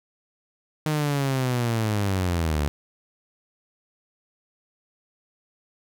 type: linear sweep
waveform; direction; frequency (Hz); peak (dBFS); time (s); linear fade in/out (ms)
sawtooth; down; 155.56 to 70.6; -18; 0.86-2.68; 0
effects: none